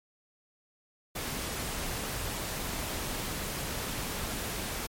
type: noise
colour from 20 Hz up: pink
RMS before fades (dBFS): -35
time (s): 1.15-4.87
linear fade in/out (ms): 10
effects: MP3 64 kbps